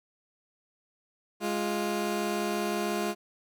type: tone pair together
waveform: 20% pulse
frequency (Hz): 207.6 / 349.2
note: G#3 / F4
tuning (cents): 0 / 0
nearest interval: major sixth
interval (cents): 900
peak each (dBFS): -26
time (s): 1.4-3.15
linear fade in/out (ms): 50
effects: none